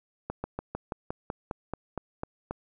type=slowing click train; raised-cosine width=1 ms; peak=-18 dBFS; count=12; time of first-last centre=0.3-2.51 s; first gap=140 ms; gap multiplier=1.07; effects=none